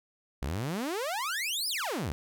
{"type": "exponential two-way sweep", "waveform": "sawtooth", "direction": "up then down", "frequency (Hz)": [59.4, 5300, 59.4], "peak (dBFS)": -27, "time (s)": [0.42, 2.12], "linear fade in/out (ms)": 0, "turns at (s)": 1.68, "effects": []}